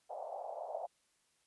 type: band-pass noise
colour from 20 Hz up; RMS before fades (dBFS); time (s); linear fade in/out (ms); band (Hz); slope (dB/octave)
white; -43; 0.09-0.87; 20; 580 to 760; 48
effects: white hiss -75 dBFS RMS until 1.46 s + resampled to 24000 Hz